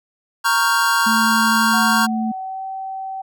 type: chord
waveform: square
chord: G half-diminished seventh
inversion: first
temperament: equal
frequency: 932.3 / 1108.7 / 1396.9 / 1568 Hz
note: Bb5 / Db6 / F6 / G6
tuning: 0 / 0 / 0 / 0 cents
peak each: -21 dBFS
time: 0.44-2.07 s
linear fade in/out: 20 ms
type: tone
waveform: sine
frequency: 222 Hz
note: A3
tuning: 16 cents sharp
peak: -19 dBFS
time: 1.06-2.32 s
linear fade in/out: 10 ms
type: tone with pitch glide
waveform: sine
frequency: 740 to 767.9 Hz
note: F#5 to G5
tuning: 0 to -36 cents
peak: -25 dBFS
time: 1.73-3.22 s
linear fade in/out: 10 ms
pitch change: +64 cents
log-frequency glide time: 1.9-2.65 s
effects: none